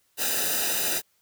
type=noise with comb filter; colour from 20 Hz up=white; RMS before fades=-26 dBFS; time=0.17-1.02 s; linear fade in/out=50 ms; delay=0.91 ms; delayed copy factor=-0.95; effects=white hiss -68 dBFS RMS until 1.21 s